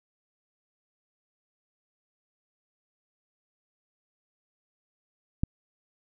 click, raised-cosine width 5 ms, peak -12 dBFS, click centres 5.435 s, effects none

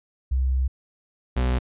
sine / 40% pulse tone pair in turn, 65 / 62.65 Hz, C2 / B1, -11 / +25 cents, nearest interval minor second, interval 64 cents, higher first, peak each -19 dBFS, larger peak neither, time 0.31-0.68 / 1.36-1.59 s, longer first, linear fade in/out 10 ms, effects resampled to 8000 Hz

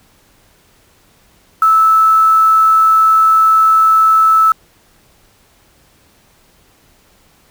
sine tone with quantisation, 1309 Hz, E6, 13 cents flat, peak -6 dBFS, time 1.62-4.52 s, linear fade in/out 2 ms, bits 5, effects pink hiss -51 dBFS RMS until 7.5 s

